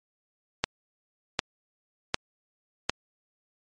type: click train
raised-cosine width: 0.2 ms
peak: -5 dBFS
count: 4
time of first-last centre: 0.64-2.896 s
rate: 1.33 Hz
effects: MP3 48 kbps